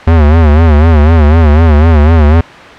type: tone with vibrato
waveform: square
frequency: 78.1 Hz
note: D#2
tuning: 7 cents sharp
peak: -3 dBFS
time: 0.07-2.41 s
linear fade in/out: 5 ms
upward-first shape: sine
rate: 4 Hz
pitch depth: 120 cents each way
effects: white hiss -28 dBFS RMS until 2.78 s + low-pass 2000 Hz 12 dB/octave